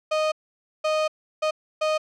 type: tone bursts at uneven times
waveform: 35% pulse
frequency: 620 Hz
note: D#5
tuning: 6 cents flat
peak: -19 dBFS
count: 4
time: 0.11-0.32 / 0.84-1.08 / 1.42-1.51 / 1.81-1.98 s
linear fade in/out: 10 ms
effects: low-pass 5000 Hz 12 dB/octave